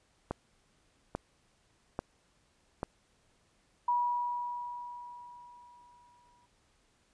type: click train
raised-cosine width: 1 ms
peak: -19 dBFS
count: 4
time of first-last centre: 0.31-2.831 s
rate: 1.19 Hz
type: tone with exponential decay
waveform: sine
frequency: 969 Hz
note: B5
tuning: 33 cents flat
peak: -25 dBFS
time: 3.88-6.46 s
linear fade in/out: 5 ms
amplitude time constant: 560 ms
effects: pink hiss -70 dBFS RMS until 7.13 s + resampled to 22050 Hz